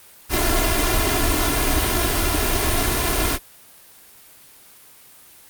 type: noise with comb filter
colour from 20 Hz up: pink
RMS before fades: -19 dBFS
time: 0.29-3.39 s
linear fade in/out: 50 ms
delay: 2.9 ms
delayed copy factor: +0.8
effects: white hiss -47 dBFS RMS until 5.49 s + Opus 32 kbps